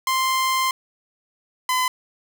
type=tone pair in turn; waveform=sawtooth; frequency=1046.5 / 1016.1 Hz; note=C6 / B5; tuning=0 / +49 cents; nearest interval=minor second; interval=51 cents; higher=first; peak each=-15 dBFS; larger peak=neither; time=0.07-0.71 / 1.69-1.88 s; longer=first; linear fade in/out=2 ms; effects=none